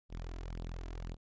sawtooth tone with flanger, 42.27 Hz, E1, 44 cents sharp, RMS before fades -42 dBFS, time 0.09-1.17 s, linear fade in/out 50 ms, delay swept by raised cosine 0.23 to 3.03 ms, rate 1.9 Hz, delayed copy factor +0.7, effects resampled to 16000 Hz

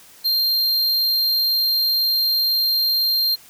square tone, 4186 Hz, C8, in tune, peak -17 dBFS, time 0.24-3.36 s, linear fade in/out 20 ms, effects white hiss -47 dBFS RMS until 3.49 s

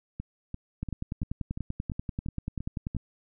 two click trains, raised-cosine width 5 ms, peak -19 / -22 dBFS, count 23 / 9, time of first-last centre 0.83-2.966 / 0.2-2.949 s, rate 10.3 / 2.91 Hz, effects none

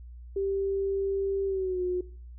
sine tone with pitch glide, 392 to 361.5 Hz, G4 to F#4, 0 to -40 cents, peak -26 dBFS, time 0.36-2.01 s, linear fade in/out 5 ms, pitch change -140 cents, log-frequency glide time 1.46-1.82 s, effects noise-tail reverb RT60 0.4 s tail -18 dB re dry + added 60 Hz sine -42 dBFS peak until 2.38 s

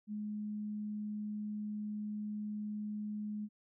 sine tone, 210.3 Hz, G#3, 22 cents sharp, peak -37 dBFS, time 0.07-3.49 s, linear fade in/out 50 ms, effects none

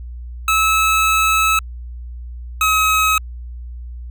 25% pulse tone pair in turn, 1300 / 1276.9 Hz, E6 / D#6, -24 / +44 cents, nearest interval unison, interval 32 cents, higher first, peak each -9 dBFS, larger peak neither, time 0.48-1.59 / 2.61-3.18 s, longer first, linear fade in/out 2 ms, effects added 60 Hz sine -28 dBFS peak until 4.1 s

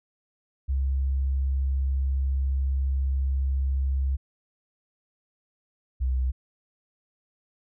sine tone pair in turn, 67.2 / 64.02 Hz, C2 / C2, +47 / -37 cents, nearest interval minor second, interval 84 cents, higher first, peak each -22 dBFS, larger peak neither, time 0.68-4.17 / 6-6.32 s, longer first, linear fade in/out 20 ms, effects none

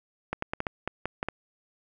clicks, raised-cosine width 0.5 ms, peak -14 dBFS, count 9, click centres 0.33 / 0.424 / 0.535 / 0.604 / 0.668 / 0.876 / 1.056 / 1.229 / 1.286 s, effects none

